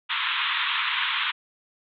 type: band-pass noise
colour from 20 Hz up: white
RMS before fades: -26 dBFS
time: 0.09-1.32 s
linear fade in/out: 20 ms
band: 930 to 3700 Hz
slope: 96 dB/octave
effects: none